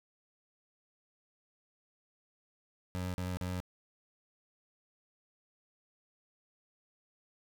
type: tone bursts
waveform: 25% pulse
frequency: 91 Hz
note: F#2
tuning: 28 cents flat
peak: -31 dBFS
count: 3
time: 2.95-3.602 s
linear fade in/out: 0 ms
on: 190 ms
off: 41 ms
effects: none